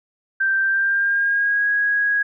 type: tone with pitch glide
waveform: sine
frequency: 1568 to 1653.6 Hz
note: G6 to G#6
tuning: 0 to -8 cents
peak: -16 dBFS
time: 0.4-2.23 s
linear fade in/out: 10 ms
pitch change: +92 cents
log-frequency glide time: 0.62-1.67 s
effects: none